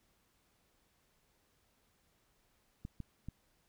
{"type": "clicks", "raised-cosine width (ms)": 5, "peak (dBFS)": -30, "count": 3, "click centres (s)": [2.851, 3.003, 3.286], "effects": ["pink hiss -74 dBFS RMS until 3.68 s"]}